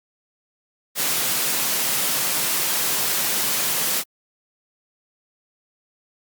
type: high-pass noise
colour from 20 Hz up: white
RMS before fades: -22 dBFS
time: 0.95-4.04 s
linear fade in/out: 50 ms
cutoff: 120 Hz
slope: 96 dB/octave
effects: Opus 48 kbps